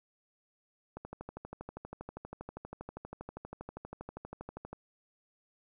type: click train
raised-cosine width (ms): 1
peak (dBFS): -28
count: 48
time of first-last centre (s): 0.97-4.73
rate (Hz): 12.5
effects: none